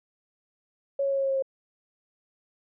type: tone with pitch steps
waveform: sine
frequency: 554.4 / 551.2 / 548 / 544.9 / 541.7 / 538.6 / 535.5 Hz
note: C#5 / C#5 / C#5 / C#5 / C#5 / C#5 / C5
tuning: 0 / -10 / -20 / -30 / -40 / -50 / +40 cents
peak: -23 dBFS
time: 0.99-1.424 s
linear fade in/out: 5 ms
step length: 62 ms
effects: none